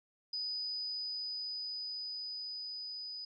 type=tone with level ramp; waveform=sine; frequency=4978 Hz; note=D#8; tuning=in tune; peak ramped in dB=-35 to -41 dBFS; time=0.33-3.25 s; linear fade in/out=5 ms; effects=none